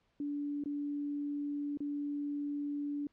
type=tone with dropouts; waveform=sine; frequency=289.2 Hz; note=D4; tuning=27 cents flat; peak=-34 dBFS; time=0.2-3.07 s; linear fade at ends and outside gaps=2 ms; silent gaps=0.638-0.658 / 1.773-1.804 s; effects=pink hiss -75 dBFS RMS until 3.12 s + low-pass 4000 Hz 12 dB/octave